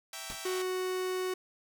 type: chord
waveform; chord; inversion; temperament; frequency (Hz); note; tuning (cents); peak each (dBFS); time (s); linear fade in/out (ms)
5% pulse; E diminished seventh; none; equal with one note detuned; 659.3 / 784 / 932.3 / 1134; E5 / G5 / Bb5 / Db6; 0 / 0 / 0 / +39; -33 / -32 / -37 / -36; 0.13-0.62; 2
type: noise with exponential decay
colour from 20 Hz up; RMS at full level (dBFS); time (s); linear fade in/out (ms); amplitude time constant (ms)
pink; -38; 0.3-0.42; 0; 24
type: tone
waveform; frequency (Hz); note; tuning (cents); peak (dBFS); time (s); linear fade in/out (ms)
45% pulse; 370; F#4; 0; -31; 0.45-1.34; 5
effects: none